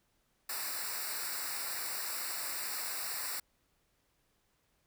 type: noise with comb filter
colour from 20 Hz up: white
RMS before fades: -38 dBFS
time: 0.49-3.4 s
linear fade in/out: 5 ms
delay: 0.31 ms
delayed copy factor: -1
effects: pink hiss -75 dBFS RMS until 4.86 s